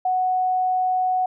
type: tone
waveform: sine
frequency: 740 Hz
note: F#5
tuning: in tune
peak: -18 dBFS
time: 0.05-1.26 s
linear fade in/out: 5 ms
effects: none